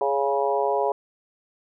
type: harmonic tone with a mistuned harmonic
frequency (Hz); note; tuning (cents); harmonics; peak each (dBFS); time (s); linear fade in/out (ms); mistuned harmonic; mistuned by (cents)
138.59; C#3; 0; 3 / 4 / 5 / 6 / 7; -25 / -26 / -27 / -28 / -28; 0.01-0.92; 2; 4; +15
effects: none